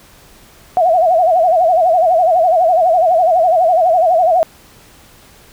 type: tone with vibrato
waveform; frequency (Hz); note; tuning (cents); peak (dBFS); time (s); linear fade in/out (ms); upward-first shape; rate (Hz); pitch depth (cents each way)
sine; 690; F5; -21; -8; 0.77-4.43; 0; sine; 12; 140
effects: pink hiss -44 dBFS RMS until 5.52 s

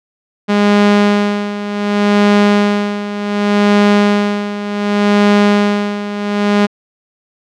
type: tone with tremolo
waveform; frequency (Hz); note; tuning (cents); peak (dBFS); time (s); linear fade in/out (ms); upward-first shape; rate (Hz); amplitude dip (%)
sawtooth; 205.2; G#3; -21; -3; 0.48-6.67; 20; sine; 0.67; 75
effects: low-pass 4000 Hz 12 dB/octave

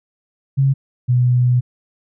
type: tone pair in turn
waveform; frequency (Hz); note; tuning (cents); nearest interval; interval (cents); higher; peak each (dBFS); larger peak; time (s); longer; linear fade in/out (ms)
sine; 136.1 / 123.97; C#3 / B2; -31 / +7; major second; 162; first; -11; neither; 0.57-0.74 / 1.08-1.61; second; 20
effects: none

